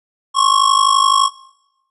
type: ring-modulated tone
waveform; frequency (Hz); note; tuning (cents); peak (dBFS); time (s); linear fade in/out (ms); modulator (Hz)
square; 1093; C#6; -25; -8; 0.34-1.3; 50; 25.9
effects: noise-tail reverb RT60 0.9 s tail -22 dB re dry + resampled to 24000 Hz